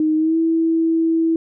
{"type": "tone with pitch glide", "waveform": "sine", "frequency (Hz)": [311.1, 326.9], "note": ["D#4", "E4"], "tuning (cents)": [0, -14], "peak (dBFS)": -14, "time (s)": [0, 1.36], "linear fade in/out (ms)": 2, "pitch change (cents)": 86, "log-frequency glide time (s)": [0.16, 0.37], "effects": []}